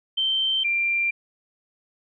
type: tone pair in turn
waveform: sine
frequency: 3117 / 2374 Hz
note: G7 / D7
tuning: -11 / +18 cents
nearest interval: perfect fourth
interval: 471 cents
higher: first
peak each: -20 dBFS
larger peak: neither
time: 0.17-0.64 / 0.64-1.11 s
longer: neither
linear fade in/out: 10 ms
effects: none